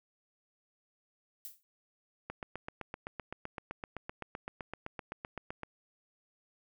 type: noise with exponential decay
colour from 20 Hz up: violet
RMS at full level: -41 dBFS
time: 1.45-1.63 s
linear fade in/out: 0 ms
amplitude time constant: 38 ms
type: click train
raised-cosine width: 0.5 ms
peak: -24 dBFS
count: 27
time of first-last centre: 2.3-5.633 s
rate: 7.8 Hz
effects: none